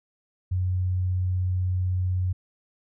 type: tone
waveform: sine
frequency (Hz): 91.6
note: F#2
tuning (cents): -17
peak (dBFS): -22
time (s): 0.51-2.33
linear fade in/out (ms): 10
effects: none

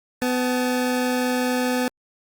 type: tone pair together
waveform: 25% pulse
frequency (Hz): 251 / 866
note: B3 / A5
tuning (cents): +28 / -28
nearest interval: octave + major sixth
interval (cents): 2144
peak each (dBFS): -17 / -26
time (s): 0.22-1.88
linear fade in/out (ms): 0
effects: Opus 48 kbps

